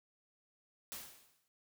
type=noise with exponential decay; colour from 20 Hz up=white; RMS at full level=-43 dBFS; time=0.92-1.48 s; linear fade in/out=0 ms; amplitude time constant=120 ms; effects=none